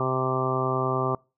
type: harmonic tone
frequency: 130 Hz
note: C3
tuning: 11 cents flat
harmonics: 1 / 2 / 3 / 4 / 5 / 6 / 7 / 8 / 9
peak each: -29 / -34 / -29 / -35 / -32 / -35 / -35 / -34 / -29 dBFS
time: 0-1.15 s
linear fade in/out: 2 ms
effects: noise-tail reverb RT60 0.3 s tail -25 dB re dry

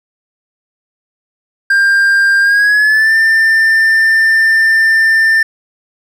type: tone with pitch glide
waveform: triangle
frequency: 1595 to 1790.3 Hz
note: G6 to A6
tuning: +30 to +30 cents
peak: -5 dBFS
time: 1.7-5.43 s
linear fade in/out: 5 ms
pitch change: +200 cents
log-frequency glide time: 2.4-3.15 s
effects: none

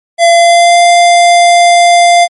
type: tone with pitch glide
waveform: square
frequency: 681 to 695.3 Hz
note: F5 to F5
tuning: -44 to -8 cents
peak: -3 dBFS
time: 0.18-2.28 s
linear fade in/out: 50 ms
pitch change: +36 cents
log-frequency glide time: 0.29-0.81 s
effects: MP3 48 kbps

